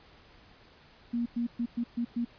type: tone bursts at uneven times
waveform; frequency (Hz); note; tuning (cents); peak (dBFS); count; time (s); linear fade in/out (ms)
sine; 236.7; A#3; +27; -27; 6; 1.13-1.26 / 1.36-1.47 / 1.59-1.66 / 1.77-1.84 / 1.97-2.05 / 2.16-2.25; 10
effects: pink hiss -57 dBFS RMS until 2.38 s + resampled to 11025 Hz